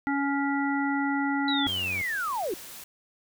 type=harmonic tone; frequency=280 Hz; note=C#4; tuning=18 cents sharp; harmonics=1 / 3 / 5 / 7; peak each=-26 / -31 / -33 / -34 dBFS; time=0.07-1.67 s; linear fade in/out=0 ms
type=linear sweep; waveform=sine; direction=down; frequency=3984 to 316.7 Hz; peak=-27 dBFS; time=1.48-2.54 s; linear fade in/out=2 ms
type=tone; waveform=sawtooth; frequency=92.5 Hz; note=F#2; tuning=in tune; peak=-33 dBFS; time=1.66-2.02 s; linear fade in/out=5 ms
type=noise; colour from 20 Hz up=white; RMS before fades=-43 dBFS; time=1.67-2.84 s; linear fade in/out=5 ms
effects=none